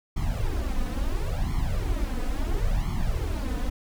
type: noise with flanger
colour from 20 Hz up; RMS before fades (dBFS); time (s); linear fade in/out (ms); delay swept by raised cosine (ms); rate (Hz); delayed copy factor
brown; -26; 0.16-3.7; 10; 0.92 to 4.02; 0.73; +0.95
effects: none